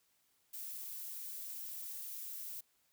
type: noise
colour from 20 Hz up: violet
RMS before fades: -45 dBFS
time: 0.53-2.61 s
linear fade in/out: 10 ms
effects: white hiss -75 dBFS RMS until 2.92 s